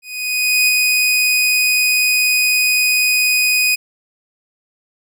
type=tone with ADSR envelope; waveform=sawtooth; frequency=2491 Hz; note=D#7; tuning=1 cent sharp; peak=-7 dBFS; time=0.02-3.76 s; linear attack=660 ms; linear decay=16 ms; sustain=-2 dB; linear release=18 ms; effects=none